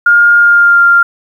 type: tone with pitch glide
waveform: sine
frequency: 1415 to 1393.9 Hz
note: F6 to F6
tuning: +22 to -4 cents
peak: -3 dBFS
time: 0.06-1.03 s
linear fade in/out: 5 ms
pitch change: -26 cents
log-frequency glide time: 0.38-0.82 s
effects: 7-bit